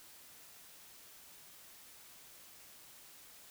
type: silence
effects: white hiss -57 dBFS RMS until 3.5 s